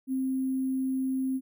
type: tone with sample-and-hold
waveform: sine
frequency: 263 Hz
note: C4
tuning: 9 cents sharp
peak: -26 dBFS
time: 0.07-1.41 s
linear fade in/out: 50 ms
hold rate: 11025 Hz
effects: none